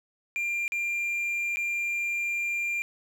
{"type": "tone with dropouts", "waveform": "triangle", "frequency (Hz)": 2388, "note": "D7", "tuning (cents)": 28, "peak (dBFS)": -25, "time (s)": [0.36, 2.82], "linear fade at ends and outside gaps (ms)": 0, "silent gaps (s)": [[0.679, 0.721], [1.559, 1.57]], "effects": []}